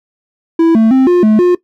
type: tone with pitch steps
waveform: triangle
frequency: 330 / 222.6 / 262.8 / 354.8 / 215.5 / 356.5 Hz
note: E4 / A3 / C4 / F4 / A3 / F4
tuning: +2 / +20 / +8 / +27 / -36 / +36 cents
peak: -3 dBFS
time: 0.59-1.55 s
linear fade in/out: 5 ms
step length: 160 ms
effects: noise-tail reverb RT60 0.1 s tail -18 dB re dry